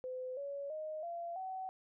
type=tone with pitch steps; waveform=sine; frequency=510 / 562.6 / 620.7 / 684.7 / 755.4 Hz; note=C5 / C#5 / D#5 / F5 / F#5; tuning=-44 / +26 / -4 / -34 / +36 cents; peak=-39 dBFS; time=0.04-1.69 s; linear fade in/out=0 ms; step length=330 ms; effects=none